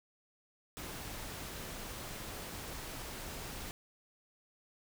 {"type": "noise", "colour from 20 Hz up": "pink", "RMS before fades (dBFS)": -44, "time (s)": [0.77, 3.71], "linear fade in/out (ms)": 0, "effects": []}